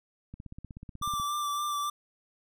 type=click train; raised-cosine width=5 ms; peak=-30 dBFS; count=15; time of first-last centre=0.34-1.199 s; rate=16.3 Hz
type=tone with vibrato; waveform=square; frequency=1174.7 Hz; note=D6; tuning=in tune; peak=-30 dBFS; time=1.02-1.9 s; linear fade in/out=5 ms; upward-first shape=sine; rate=3.6 Hz; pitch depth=20 cents each way
effects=none